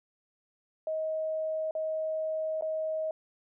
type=tone with dropouts; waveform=sine; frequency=631 Hz; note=D#5; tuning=24 cents sharp; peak=-29 dBFS; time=0.87-3.11 s; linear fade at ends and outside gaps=2 ms; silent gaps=1.71-1.751 / 2.611-2.622 s; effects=none